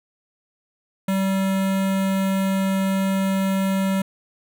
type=tone with notch filter; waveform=square; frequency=192.8 Hz; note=G3; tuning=28 cents flat; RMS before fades=-21 dBFS; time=1.08-4.02 s; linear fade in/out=5 ms; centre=5100 Hz; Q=1.9; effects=none